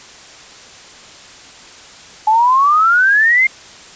sine exponential sweep, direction up, 847 to 2137 Hz, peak -8 dBFS, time 2.27-3.47 s, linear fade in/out 5 ms, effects white hiss -38 dBFS RMS until 3.95 s + resampled to 16000 Hz

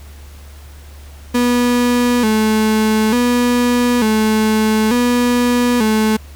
35% pulse tone with vibrato, 230 Hz, A#3, 23 cents flat, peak -10 dBFS, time 1.34-6.17 s, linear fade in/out 10 ms, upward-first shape square, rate 0.56 Hz, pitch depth 100 cents each way, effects added 72 Hz sine -34 dBFS peak until 6.35 s + pink hiss -44 dBFS RMS until 6.35 s

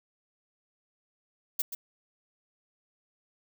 violet noise with echo, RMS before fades -28 dBFS, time 1.59-1.62 s, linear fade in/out 5 ms, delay 130 ms, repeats 1, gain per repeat -9 dB, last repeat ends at 1.75 s, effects none

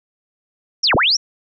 sine linear two-way sweep, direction down then up, 5900 to 35 to 5900 Hz, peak -12 dBFS, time 0.83-1.17 s, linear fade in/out 10 ms, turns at 0.95 s, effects none

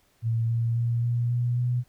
sine tone with pitch steps, 114.4 / 116.06 / 117.75 / 119.46 / 121.2 / 122.97 Hz, A#2 / A#2 / A#2 / A#2 / B2 / B2, -32 / -7 / +18 / +43 / -32 / -7 cents, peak -22 dBFS, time 0.22-1.84 s, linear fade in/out 50 ms, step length 270 ms, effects pink hiss -65 dBFS RMS until 1.88 s

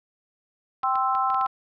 sine chord, C major, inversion second, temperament equal with one note detuned, 780.8 / 1046.5 / 1318.5 Hz, G5 / C6 / E6, -7 / 0 / 0 cents, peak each -25 dBFS, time 0.83-1.47 s, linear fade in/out 10 ms
clicks, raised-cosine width 0.3 ms, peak -24 dBFS, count 7, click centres 0.833 / 0.956 / 1.151 / 1.302 / 1.345 / 1.412 / 1.462 s
effects none

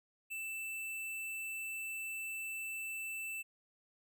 square tone, 2653 Hz, E7, 10 cents sharp, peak -40 dBFS, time 0.3-3.43 s, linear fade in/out 20 ms, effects none

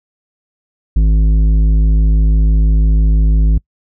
sine tone with tanh clipping, 53 Hz, G#1, 36 cents sharp, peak -9 dBFS, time 0.96-3.58 s, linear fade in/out 5 ms, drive 10 dB, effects noise-tail reverb RT60 0.1 s tail -25 dB re dry

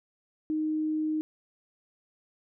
sine tone, 310.2 Hz, D#4, 5 cents flat, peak -26 dBFS, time 0.5-1.21 s, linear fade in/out 0 ms, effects none

